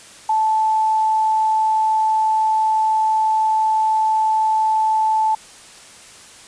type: tone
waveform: sine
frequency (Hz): 874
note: A5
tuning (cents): -12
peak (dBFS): -14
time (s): 0.29-5.35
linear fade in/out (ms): 5
effects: white hiss -42 dBFS RMS until 6.47 s + resampled to 22050 Hz